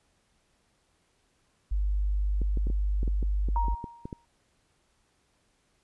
sine tone, 50 Hz, G1, 35 cents sharp, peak -24 dBFS, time 1.71-3.75 s, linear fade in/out 10 ms
clicks, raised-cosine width 3 ms, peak -23 dBFS, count 12, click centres 2.417 / 2.573 / 2.67 / 2.701 / 3.031 / 3.078 / 3.228 / 3.487 / 3.683 / 3.842 / 4.055 / 4.128 s
sine tone with exponential decay, 938 Hz, A#5, 11 cents sharp, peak -25 dBFS, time 3.56-4.25 s, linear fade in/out 1 ms, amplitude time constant 150 ms
effects pink hiss -70 dBFS RMS until 5.83 s + resampled to 24000 Hz

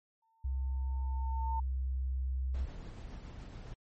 sine tone with exponential growth, 901 Hz, A5, 41 cents sharp, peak -33 dBFS, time 0.22-1.6 s, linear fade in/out 5 ms, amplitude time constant 300 ms
sine tone with pitch glide, 65.7 to 64.83 Hz, C2 to C2, +8 to -15 cents, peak -31 dBFS, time 0.44-2.66 s, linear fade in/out 10 ms, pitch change -23 cents, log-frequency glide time 0.55-1.24 s
brown noise with tremolo, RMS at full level -44 dBFS, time 2.54-3.74 s, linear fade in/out 5 ms, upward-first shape sine, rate 7.1 Hz, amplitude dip 25%
effects MP3 32 kbps

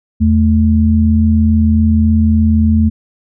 sine tone pair together, 82 / 219.1 Hz, E2 / A3, -9 / -7 cents, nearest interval octave + perfect fourth, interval 1702 cents, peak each -10 dBFS, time 0.2-2.9 s, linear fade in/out 20 ms, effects none

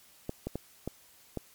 clicks, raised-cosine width 2 ms, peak -20 dBFS, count 5, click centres 0.294 / 0.47 / 0.556 / 0.876 / 1.373 s, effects white hiss -59 dBFS RMS until 1.54 s + MP3 96 kbps

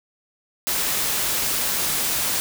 white noise, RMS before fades -23 dBFS, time 0.67-2.4 s, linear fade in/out 0 ms, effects none

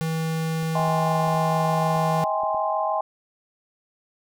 square tone, 161.3 Hz, E3, 37 cents flat, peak -24 dBFS, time 0.01-2.24 s, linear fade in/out 0 ms
clicks, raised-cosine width 2 ms, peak -30 dBFS, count 8, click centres 0.629 / 0.797 / 0.88 / 1.274 / 1.343 / 1.963 / 2.435 / 2.546 s
sine chord, Ab major seventh, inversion second, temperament equal with one note detuned, 637.2 / 784 / 830.6 / 1046.5 Hz, Eb5 / G5 / Ab5 / C6, +41 / 0 / 0 / 0 cents, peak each -26 / -28 / -27 / -27 dBFS, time 0.75-3.01 s, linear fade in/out 5 ms
effects none

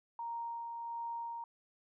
sine tone with tremolo, 932.3 Hz, A#5, in tune, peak -37 dBFS, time 0.19-1.44 s, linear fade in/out 2 ms, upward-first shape sine, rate 1.4 Hz, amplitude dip 30%, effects none

